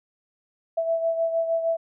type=beating tone pair; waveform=sine; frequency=659.3 / 665.8 Hz; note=E5 / E5; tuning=0 / +17 cents; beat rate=6.5 Hz; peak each=-22 / -30 dBFS; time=0.77-1.77 s; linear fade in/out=10 ms; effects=none